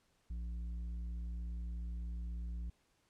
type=tone with tanh clipping; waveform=triangle; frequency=58.27 Hz; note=A#1; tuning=in tune; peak=-40 dBFS; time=0.3-2.7 s; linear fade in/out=5 ms; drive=11 dB; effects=pink hiss -75 dBFS RMS until 3.09 s + low-pass 10000 Hz 12 dB/octave